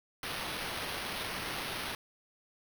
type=noise with sample-and-hold; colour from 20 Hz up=white; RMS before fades=-38 dBFS; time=0.23-1.95 s; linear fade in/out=2 ms; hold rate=7350 Hz; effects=none